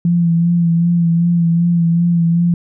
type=tone with vibrato; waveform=sine; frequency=170 Hz; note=F3; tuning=46 cents flat; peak=-10 dBFS; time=0.05-2.54 s; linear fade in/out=2 ms; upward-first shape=sine; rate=2.6 Hz; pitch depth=31 cents each way; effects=none